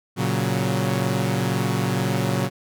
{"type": "chord", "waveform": "sawtooth", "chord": "F# major", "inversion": "first", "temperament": "equal", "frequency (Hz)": [116.54, 138.59, 185], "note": ["A#2", "C#3", "F#3"], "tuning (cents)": [0, 0, 0], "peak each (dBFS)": -21, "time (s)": [0.16, 2.5], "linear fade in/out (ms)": 50, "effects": []}